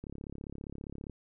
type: click train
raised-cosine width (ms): 3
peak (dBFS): -29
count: 38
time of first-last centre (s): 0.04-1.097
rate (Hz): 35
effects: none